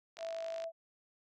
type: click train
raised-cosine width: 0.2 ms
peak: -31 dBFS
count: 25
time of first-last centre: 0.17-0.641 s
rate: 51 Hz
type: tone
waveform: sine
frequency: 659.3 Hz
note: E5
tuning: in tune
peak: -37 dBFS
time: 0.18-0.72 s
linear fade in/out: 50 ms
effects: high-pass 400 Hz 12 dB/octave